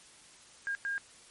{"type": "tone bursts at uneven times", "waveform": "sine", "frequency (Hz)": 1616, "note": "G#6", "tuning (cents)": -48, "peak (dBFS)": -31, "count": 2, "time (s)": [[0.67, 0.75], [0.85, 0.98]], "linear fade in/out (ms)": 0, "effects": ["white hiss -56 dBFS RMS until 1.3 s", "MP3 48 kbps"]}